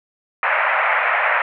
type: band-pass noise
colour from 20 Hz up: white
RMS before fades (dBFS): -18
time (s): 0.43-1.42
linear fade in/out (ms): 2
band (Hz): 570 to 2300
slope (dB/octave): 48
effects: none